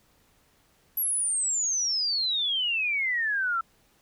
sine exponential sweep, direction down, 11840 to 1318.5 Hz, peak -24 dBFS, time 0.97-3.61 s, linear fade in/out 5 ms, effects pink hiss -64 dBFS RMS until 4.01 s

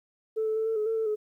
sine tone with pitch steps, 439.7 / 436.5 / 441.6 / 447.2 / 425.8 / 448.3 / 443.8 / 425.1 Hz, A4 / A4 / A4 / A4 / G#4 / A4 / A4 / G#4, -1 / -14 / +6 / +28 / +43 / +32 / +15 / +40 cents, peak -24 dBFS, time 0.36-1.16 s, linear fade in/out 20 ms, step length 100 ms, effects tanh soft clip ceiling -21 dBFS + 11-bit

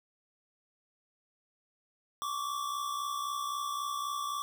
square tone pair together, 1098 / 1161.8 Hz, C#6 / D6, -17 / -19 cents, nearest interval minor second, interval 98 cents, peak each -40 / -35 dBFS, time 2.22-4.42 s, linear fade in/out 0 ms, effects none

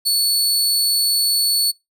sawtooth tone, 4435 Hz, C#8, in tune, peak -12 dBFS, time 0.05-1.72 s, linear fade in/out 20 ms, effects noise-tail reverb RT60 0.2 s tail -24 dB re dry

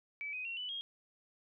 sine tone with pitch steps, 2300 / 2508 / 2735 / 2983 / 3253 Hz, D7 / D#7 / F7 / F#7 / G#7, -37 / +13 / -37 / +13 / -37 cents, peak -38 dBFS, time 0.21-0.81 s, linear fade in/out 0 ms, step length 120 ms, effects none

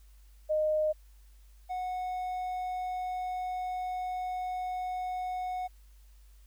sine / triangle tone pair in turn, 616 / 733.8 Hz, D#5 / F#5, -17 / -15 cents, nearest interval minor third, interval 302 cents, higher second, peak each -25 / -30 dBFS, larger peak first, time 0.49-0.93 / 1.69-5.68 s, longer second, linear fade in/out 20 ms, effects added 50 Hz sine -53 dBFS peak until 6.46 s + white hiss -68 dBFS RMS until 6.46 s

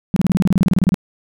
sine tone bursts, 185 Hz, F#3, in tune, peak -10 dBFS, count 16, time 0.14-0.943 s, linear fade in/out 0 ms, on 23 ms, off 29 ms, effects none

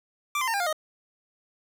25% pulse tone with pitch steps, 1174.7 / 1034.5 / 911.1 / 802.3 / 706.6 / 622.3 Hz, D6 / C6 / A#5 / G5 / F5 / D#5, 0 / -20 / -40 / +40 / +20 / 0 cents, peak -21 dBFS, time 0.35-0.728 s, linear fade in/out 2 ms, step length 63 ms, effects none

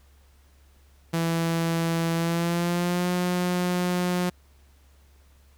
sawtooth tone with pitch glide, 166 to 178.95 Hz, E3 to F3, +12 to +42 cents, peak -19 dBFS, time 1.13-4.3 s, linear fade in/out 10 ms, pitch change +130 cents, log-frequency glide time 2.14-3.09 s, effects added 69 Hz sine -54 dBFS peak until 5.57 s + pink hiss -63 dBFS RMS until 5.57 s

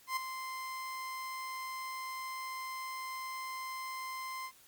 30% pulse tone with ADSR envelope, 1042 Hz, C6, 7 cents flat, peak -27 dBFS, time 0.07-4.52 s, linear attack 97 ms, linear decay 7 ms, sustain -9 dB, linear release 69 ms, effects white hiss -61 dBFS RMS until 4.67 s + MP3 96 kbps

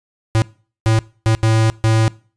square tone bursts at uneven times, 111.3 Hz, A2, 20 cents sharp, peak -12 dBFS, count 5, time 0.35-0.42 / 0.86-0.99 / 1.26-1.35 / 1.43-1.7 / 1.84-2.08 s, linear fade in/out 0 ms, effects noise-tail reverb RT60 0.4 s tail -22 dB re dry + resampled to 22050 Hz

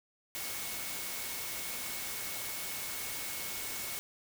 sine tone in noise, 2200 Hz, C#7, 14 cents flat, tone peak -48 dBFS, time 0.35-3.99 s, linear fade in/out 0 ms, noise white, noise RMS -39 dBFS, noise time 0.35-3.99 s, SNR -12 dB, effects none

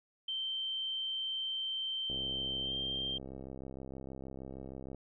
sine tone with pitch glide, 3119 to 3166 Hz, G7 to G7, -9 to +17 cents, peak -34 dBFS, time 0.28-3.18 s, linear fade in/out 5 ms, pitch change +26 cents, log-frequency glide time 2.63-2.73 s
click train, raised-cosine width 2 ms, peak -32 dBFS, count 190, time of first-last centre 2.1-4.946 s, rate 66.4 Hz
effects none

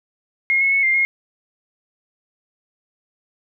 sine tone with pitch steps, 2148 / 2184 / 2202 / 2103 / 2148 Hz, C7 / C#7 / C#7 / C7 / C7, +45 / -26 / -12 / +8 / +45 cents, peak -14 dBFS, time 0.5-1.05 s, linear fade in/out 0 ms, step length 110 ms, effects none

